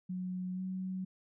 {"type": "tone with pitch glide", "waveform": "sine", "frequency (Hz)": [183.2, 186.94], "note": ["F#3", "F#3"], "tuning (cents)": [-17, 18], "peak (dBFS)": -35, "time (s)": [0.09, 1.05], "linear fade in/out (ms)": 10, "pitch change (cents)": 35, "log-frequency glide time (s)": [0.54, 0.61], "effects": []}